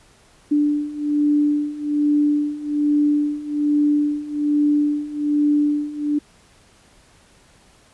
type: beating tone pair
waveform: sine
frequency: 293.7 / 294.9 Hz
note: D4 / D4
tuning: 0 / +7 cents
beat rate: 1.2 Hz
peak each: -21 / -18 dBFS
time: 0.51-6.19 s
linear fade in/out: 10 ms
effects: pink hiss -53 dBFS RMS until 7.93 s + resampled to 24000 Hz